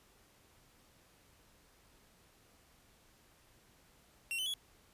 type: tone with pitch steps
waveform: 45% pulse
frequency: 2735 / 3035 / 3367 Hz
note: F7 / F#7 / G#7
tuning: -37 / +43 / +23 cents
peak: -35 dBFS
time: 4.31-4.538 s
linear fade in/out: 0 ms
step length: 76 ms
effects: pink hiss -66 dBFS RMS until 4.93 s + resampled to 32000 Hz